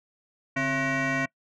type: tone with frequency modulation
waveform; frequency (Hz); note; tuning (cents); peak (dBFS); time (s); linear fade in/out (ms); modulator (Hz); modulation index
sine; 1079; C#6; -47; -21; 0.56-1.26; 10; 407; 3
effects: noise-tail reverb RT60 0.1 s tail -24 dB re dry + tanh soft clip ceiling -23 dBFS